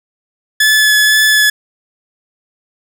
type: tone with vibrato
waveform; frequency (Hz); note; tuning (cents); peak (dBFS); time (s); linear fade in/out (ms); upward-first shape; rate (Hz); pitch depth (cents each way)
sawtooth; 1720; A6; -40; -4; 0.6-1.5; 5; sine; 2; 11
effects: none